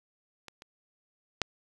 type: clicks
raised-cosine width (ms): 0.2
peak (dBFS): -27 / -30 / -9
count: 3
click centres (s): 0.483 / 0.621 / 1.417
effects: resampled to 24000 Hz + 8-bit